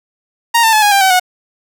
sawtooth tone with pitch steps, 932.3 / 895.4 / 859.9 / 825.8 / 793.1 / 761.6 / 731.5 Hz, A#5 / A5 / A5 / G#5 / G5 / F#5 / F#5, 0 / +30 / -40 / -10 / +20 / +50 / -20 cents, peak -4 dBFS, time 0.54-1.198 s, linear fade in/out 10 ms, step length 94 ms, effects none

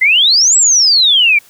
sine exponential two-way sweep, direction up then down, 1990 to 7900 to 2272 Hz, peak -6 dBFS, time 0.01-1.39 s, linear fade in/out 10 ms, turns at 0.57 s, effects white hiss -45 dBFS RMS until 1.49 s

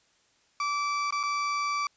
35% pulse tone with dropouts, 1160 Hz, D6, 22 cents flat, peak -25 dBFS, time 0.6-1.87 s, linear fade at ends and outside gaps 2 ms, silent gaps 1.107-1.124 / 1.231-1.235 s, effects white hiss -66 dBFS RMS until 1.96 s + resampled to 16000 Hz

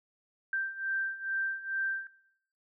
sine beating tone pair, 1568 / 1570.3 Hz, G6 / G6, 0 / +3 cents, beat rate 2.3 Hz, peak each -36 / -32 dBFS, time 0.53-2.07 s, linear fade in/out 2 ms, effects noise-tail reverb RT60 0.8 s tail -22 dB re dry

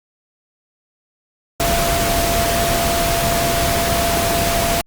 sine tone in noise, 682 Hz, F5, 41 cents flat, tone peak -19 dBFS, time 1.6-4.81 s, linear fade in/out 0 ms, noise pink, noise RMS -19 dBFS, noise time 1.6-4.81 s, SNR -3 dB, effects Opus 48 kbps

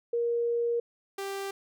sine / sawtooth tone pair in turn, 471.1 / 393.2 Hz, A#4 / G4, +18 / +5 cents, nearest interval minor third, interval 313 cents, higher first, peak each -25 / -29 dBFS, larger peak first, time 0.13-0.8 / 1.18-1.51 s, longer first, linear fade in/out 5 ms, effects none

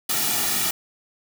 white noise with comb filter, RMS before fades -23 dBFS, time 0.09-0.71 s, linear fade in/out 5 ms, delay 1.9 ms, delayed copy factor -0.7, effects none

